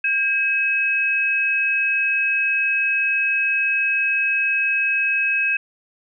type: tone pair together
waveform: sine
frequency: 1605.4 / 2561 Hz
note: G6 / D#7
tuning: +41 / +49 cents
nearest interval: minor sixth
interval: 808 cents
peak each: -23 / -18 dBFS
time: 0.04-5.57 s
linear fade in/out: 5 ms
effects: none